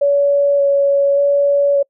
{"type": "tone with vibrato", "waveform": "sine", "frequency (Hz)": 564, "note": "C#5", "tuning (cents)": 30, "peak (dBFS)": -10, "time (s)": [0.01, 1.83], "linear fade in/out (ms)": 10, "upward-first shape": "square", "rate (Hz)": 0.86, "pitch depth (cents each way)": 10, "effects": ["noise-tail reverb RT60 0.1 s tail -26 dB re dry"]}